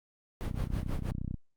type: noise with tremolo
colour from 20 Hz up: brown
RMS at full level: -32 dBFS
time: 0.41-1.11 s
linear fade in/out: 0 ms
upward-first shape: sine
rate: 6.2 Hz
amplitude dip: 90%
type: click train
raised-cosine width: 5 ms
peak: -23 dBFS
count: 28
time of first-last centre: 0.48-1.343 s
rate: 31.3 Hz
effects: Opus 48 kbps